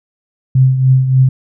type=tone with tremolo; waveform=sine; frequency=130.81 Hz; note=C3; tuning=in tune; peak=-4 dBFS; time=0.55-1.29 s; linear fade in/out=5 ms; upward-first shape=triangle; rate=3.4 Hz; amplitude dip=65%; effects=none